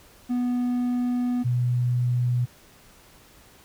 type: tone pair in turn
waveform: triangle / sine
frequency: 245.9 / 122.95 Hz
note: B3 / B2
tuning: -7 / -7 cents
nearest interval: octave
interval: 1200 cents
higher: first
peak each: -20 dBFS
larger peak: neither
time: 0.29-1.44 / 1.44-2.46 s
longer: first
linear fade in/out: 20 ms
effects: pink hiss -53 dBFS RMS until 3.64 s